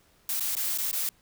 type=noise with dropouts; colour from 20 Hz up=blue; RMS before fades=-29 dBFS; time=0.29-1.09 s; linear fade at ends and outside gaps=2 ms; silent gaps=0.398-0.406 / 0.553-0.567 / 0.777-0.784 / 0.914-0.929 s; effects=pink hiss -63 dBFS RMS until 1.21 s